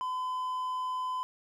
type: tone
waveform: triangle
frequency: 1015 Hz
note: B5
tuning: 47 cents sharp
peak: -29 dBFS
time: 0.01-1.23 s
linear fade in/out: 0 ms
effects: none